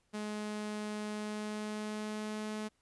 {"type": "tone with pitch glide", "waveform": "sawtooth", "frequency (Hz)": [211.1, 214.2], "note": ["G#3", "A3"], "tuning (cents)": [29, -46], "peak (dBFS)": -33, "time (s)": [0.13, 2.69], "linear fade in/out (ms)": 20, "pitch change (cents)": 25, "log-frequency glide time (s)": [1.09, 2.53], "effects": ["pink hiss -75 dBFS RMS until 2.81 s", "resampled to 24000 Hz"]}